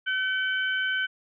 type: harmonic tone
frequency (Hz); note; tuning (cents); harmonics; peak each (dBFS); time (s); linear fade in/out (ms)
762; G5; -49; 2 / 3 / 4; -25 / -37 / -32; 0.06-1.07; 20
effects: none